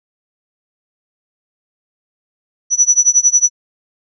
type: tone with tremolo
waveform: sine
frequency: 5920 Hz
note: F#8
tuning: in tune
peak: -5 dBFS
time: 2.7-3.5 s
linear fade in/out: 50 ms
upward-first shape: sine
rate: 11 Hz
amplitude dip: 95%
effects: none